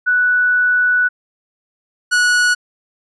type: tone pair in turn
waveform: sine / 45% pulse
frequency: 1480 / 1466.4 Hz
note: F#6 / F#6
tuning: 0 / -16 cents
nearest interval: unison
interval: 16 cents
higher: first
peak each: -11 dBFS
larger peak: neither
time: 0.06-1.09 / 2.11-2.55 s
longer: first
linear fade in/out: 20 ms
effects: resampled to 22050 Hz